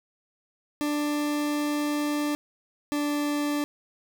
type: tone pair in turn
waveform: 40% pulse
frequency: 295 / 292.8 Hz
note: D4 / D4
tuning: +8 / -5 cents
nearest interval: unison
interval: 13 cents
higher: first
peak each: -24 dBFS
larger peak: neither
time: 0.81-2.35 / 2.92-3.64 s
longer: first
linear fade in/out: 0 ms
effects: 11-bit